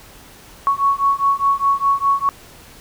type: beating tone pair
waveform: sine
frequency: 1108.7 / 1113.6 Hz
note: C#6 / C#6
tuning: 0 / +8 cents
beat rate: 4.9 Hz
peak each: -17 dBFS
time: 0.67-2.29 s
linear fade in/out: 0 ms
effects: pink hiss -43 dBFS RMS until 2.8 s